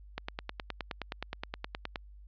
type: click train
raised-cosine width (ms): 0.3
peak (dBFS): -19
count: 18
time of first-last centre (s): 0.18-1.958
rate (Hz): 9.56
effects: added 50 Hz sine -49 dBFS peak until 2.27 s + resampled to 11025 Hz